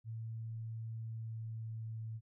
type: tone with pitch glide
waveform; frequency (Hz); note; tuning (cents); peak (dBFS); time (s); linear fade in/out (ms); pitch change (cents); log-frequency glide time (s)
sine; 112.7 to 111.47; A2 to A2; +42 to +23; -40; 0.04-2.21; 50; -19; 0.88-2.1
effects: none